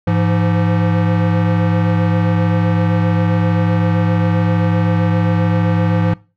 square tone pair together, 103.83 / 170.5 Hz, G#2 / F3, 0 / -41 cents, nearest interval major sixth, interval 859 cents, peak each -16 dBFS, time 0.07-6.14 s, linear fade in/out 5 ms, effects noise-tail reverb RT60 0.3 s tail -21 dB re dry + low-pass 2000 Hz 12 dB/octave

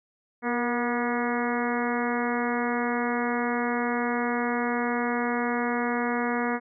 harmonic tone with a mistuned harmonic, 241.4 Hz, B3, 39 cents flat, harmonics 1 / 2 / 3 / 4 / 5 / 6 / 7 / 8 / 9, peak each -28 / -31 / -33 / -34 / -35 / -36 / -36 / -37 / -38 dBFS, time 0.42-6.6 s, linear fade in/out 50 ms, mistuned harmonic 2, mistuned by -30 cents, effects none

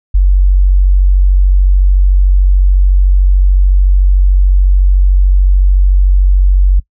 sine tone, 46.84 Hz, F#1, 22 cents sharp, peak -4 dBFS, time 0.14-6.8 s, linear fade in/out 10 ms, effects noise-tail reverb RT60 0.1 s tail -22 dB re dry

